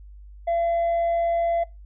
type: tone with tanh clipping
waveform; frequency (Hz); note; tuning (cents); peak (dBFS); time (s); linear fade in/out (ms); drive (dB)
triangle; 679; F5; -49; -21; 0.47-1.64; 10; 7
effects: noise-tail reverb RT60 0.2 s tail -19 dB re dry + added 50 Hz sine -41 dBFS peak until 1.85 s